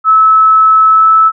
sine tone with pitch glide, 1300 to 1308.3 Hz, E6 to E6, -24 to -13 cents, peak -3 dBFS, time 0.04-1.32 s, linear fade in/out 50 ms, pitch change +11 cents, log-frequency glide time 0.89-1.08 s, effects none

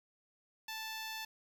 10% pulse tone, 880 Hz, A5, in tune, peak -32 dBFS, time 0.68-1.25 s, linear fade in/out 5 ms, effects 10-bit

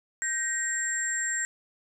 sine tone cluster, 1561 / 1881 / 7470 Hz, G6 / A#6 / A#8, -8 / +15 / +3 cents, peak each -35 / -31 / -29 dBFS, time 0.22-1.45 s, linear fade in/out 0 ms, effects none

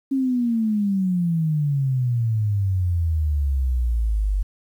sine exponential sweep, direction down, 273.7 to 47.3 Hz, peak -18 dBFS, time 0.11-4.43 s, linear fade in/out 10 ms, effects 9-bit

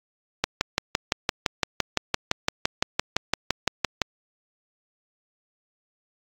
click train, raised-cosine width 0.2 ms, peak -3 dBFS, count 22, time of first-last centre 0.44-4.018 s, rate 5.87 Hz, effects AAC 48 kbps

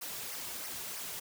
white noise with flanger, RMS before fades -41 dBFS, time 0.01-1.2 s, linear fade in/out 10 ms, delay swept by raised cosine 0.26 to 3.86 ms, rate 3.1 Hz, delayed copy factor -0.7, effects none

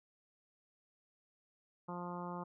harmonic tone, 176.1 Hz, F3, 15 cents sharp, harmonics 1 / 2 / 3 / 4 / 5 / 6 / 7 / 8, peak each -44 / -49 / -50 / -52 / -47 / -49 / -51 / -62 dBFS, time 1.88-2.44 s, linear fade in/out 10 ms, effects none

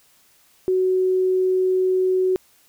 sine tone, 372.1 Hz, F#4, 10 cents sharp, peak -16 dBFS, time 0.68-2.36 s, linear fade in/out 0 ms, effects white hiss -57 dBFS RMS until 2.68 s

